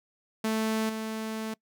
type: tone with level steps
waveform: sawtooth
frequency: 220 Hz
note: A3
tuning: in tune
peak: -22 / -28 dBFS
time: 0.44-1.54 s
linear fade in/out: 5 ms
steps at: 0.89 s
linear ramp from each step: 5 ms
effects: noise-tail reverb RT60 0.1 s tail -24 dB re dry